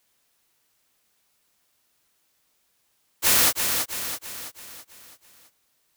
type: noise with echo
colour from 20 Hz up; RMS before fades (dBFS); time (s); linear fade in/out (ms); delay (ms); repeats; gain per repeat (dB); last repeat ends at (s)
white; -18; 3.22-3.53; 50; 330; 6; -6; 5.51
effects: white hiss -69 dBFS RMS until 5.96 s